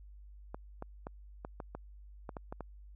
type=clicks; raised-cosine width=1 ms; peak=-27 dBFS; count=10; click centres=0.545 / 0.824 / 1.069 / 1.449 / 1.602 / 1.75 / 2.292 / 2.368 / 2.525 / 2.607 s; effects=added 50 Hz sine -50 dBFS peak until 2.95 s